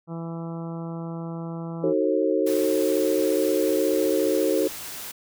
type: harmonic tone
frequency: 166.2 Hz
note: E3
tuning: 15 cents sharp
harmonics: 1 / 2 / 3 / 4 / 5 / 6 / 7 / 8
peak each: -31 / -37 / -41 / -43 / -45 / -47 / -48 / -49 dBFS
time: 0.07-1.94 s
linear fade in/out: 50 ms
type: chord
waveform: sine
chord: D# diminished seventh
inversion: none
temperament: just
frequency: 311.1 / 373.4 / 448 / 537.6 Hz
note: D#4 / F#4 / A4 / C5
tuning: 0 / +16 / +31 / +47 cents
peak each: -25 dBFS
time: 1.83-4.68 s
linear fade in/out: 10 ms
type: noise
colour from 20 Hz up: white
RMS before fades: -36 dBFS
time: 2.46-5.12 s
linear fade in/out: 10 ms
effects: none